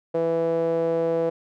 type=tone with band-pass filter; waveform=sawtooth; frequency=165.5 Hz; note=E3; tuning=7 cents sharp; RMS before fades=-23 dBFS; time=0.14-1.3 s; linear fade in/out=10 ms; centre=520 Hz; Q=4.7; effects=none